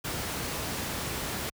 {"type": "noise", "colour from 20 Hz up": "pink", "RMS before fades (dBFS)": -33, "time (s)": [0.04, 1.5], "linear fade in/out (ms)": 10, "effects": ["high-pass 60 Hz 12 dB/octave"]}